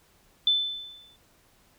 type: tone with exponential decay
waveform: sine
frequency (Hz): 3520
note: A7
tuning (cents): 0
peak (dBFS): -17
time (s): 0.47-1.16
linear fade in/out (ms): 2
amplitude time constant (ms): 150
effects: pink hiss -62 dBFS RMS until 1.78 s